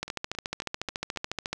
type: two click trains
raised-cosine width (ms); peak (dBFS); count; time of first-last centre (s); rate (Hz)
0.2; -13 / -23; 22 / 5; 0.03-1.53 / 0.08-1.161; 14 / 3.7
effects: none